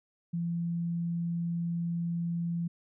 sine tone, 170 Hz, F3, 46 cents flat, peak -29 dBFS, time 0.33-2.68 s, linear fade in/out 10 ms, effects none

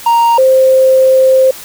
triangle / sine tone pair in turn, 932.3 / 524.2 Hz, A#5 / C5, 0 / +3 cents, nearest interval minor seventh, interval 997 cents, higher first, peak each -4 dBFS, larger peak neither, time 0.06-0.38 / 0.38-1.51 s, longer second, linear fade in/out 5 ms, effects white hiss -30 dBFS RMS until 1.64 s

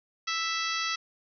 harmonic tone, 659.3 Hz, E5, in tune, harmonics 2 / 3 / 4 / 5 / 6 / 7 / 8 / 9, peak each -33 / -35 / -36 / -37 / -38 / -38 / -39 / -40 dBFS, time 0.27-0.96 s, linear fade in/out 10 ms, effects none

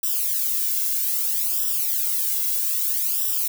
violet noise with flanger, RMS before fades -23 dBFS, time 0.03-3.48 s, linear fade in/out 5 ms, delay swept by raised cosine 0.45 to 1.65 ms, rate 0.62 Hz, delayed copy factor -1, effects none

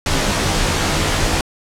pink noise with comb filter, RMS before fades -17 dBFS, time 0.06-1.41 s, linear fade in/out 2 ms, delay 17 ms, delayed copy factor -0.95, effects low-pass 8000 Hz 12 dB/octave

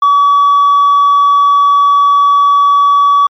triangle tone with tanh clipping, 1139 Hz, C#6, 47 cents sharp, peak -5 dBFS, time 0.02-3.27 s, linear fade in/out 5 ms, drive 6 dB, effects MP3 96 kbps

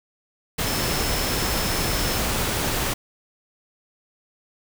sine tone in noise, 5274 Hz, E8, in tune, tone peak -32 dBFS, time 0.66-2.19 s, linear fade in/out 10 ms, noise pink, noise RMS -24 dBFS, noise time 0.58-2.94 s, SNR -11 dB, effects none

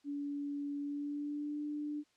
sine tone with pitch glide, 286.3 to 296.2 Hz, D4 to D4, -44 to +15 cents, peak -36 dBFS, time 0.04-2.04 s, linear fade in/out 50 ms, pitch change +59 cents, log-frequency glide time 0.8-1.61 s, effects white hiss -73 dBFS RMS until 2.16 s + low-pass 6000 Hz 12 dB/octave

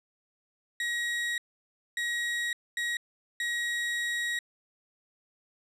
35% pulse tone bursts at uneven times, 1900 Hz, A#6, 33 cents sharp, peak -27 dBFS, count 4, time 0.8-1.38 / 1.97-2.53 / 2.77-2.97 / 3.4-4.39 s, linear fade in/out 2 ms, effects low-pass 9000 Hz 12 dB/octave

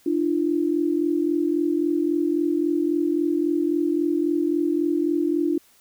sine tone pair together, 298.7 / 342.4 Hz, D4 / F4, +29 / -34 cents, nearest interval major second, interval 237 cents, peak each -22 dBFS, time 0.06-5.58 s, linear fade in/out 5 ms, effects white hiss -57 dBFS RMS until 5.8 s

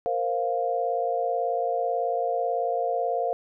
sine chord, Bb suspended second, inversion none, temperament just, 466.2 / 524.4 / 699.2 Hz, Bb4 / C5 / F5, 0 / +4 / +2 cents, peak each -29 / -29 / -26 dBFS, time 0.06-3.33 s, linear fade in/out 0 ms, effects none

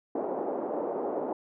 pink band-pass noise, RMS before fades -32 dBFS, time 0.15-1.33 s, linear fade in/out 5 ms, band 310 to 760 Hz, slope 24 dB/octave, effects none

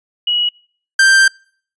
sine / 45% pulse tone pair in turn, 2914 / 1573.3 Hz, F#7 / G6, -27 / +6 cents, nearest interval major seventh, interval 1067 cents, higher first, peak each -13 / -7 dBFS, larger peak second, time 0.27-0.49 / 0.99-1.28 s, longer second, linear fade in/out 5 ms, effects noise-tail reverb RT60 0.5 s tail -26 dB re dry + resampled to 22050 Hz

